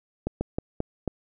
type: slowing click train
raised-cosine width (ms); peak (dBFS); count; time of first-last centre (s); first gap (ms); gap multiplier
2; -13; 5; 0.27-1.077; 140; 1.25
effects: none